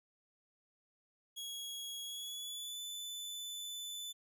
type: tone with pitch glide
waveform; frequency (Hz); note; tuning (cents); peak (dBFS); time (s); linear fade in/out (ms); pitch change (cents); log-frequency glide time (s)
sawtooth; 3322 to 3503; G#7 to A7; 0 to -8; -39; 1.36-4.13; 20; +92; 2.04-2.81
effects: none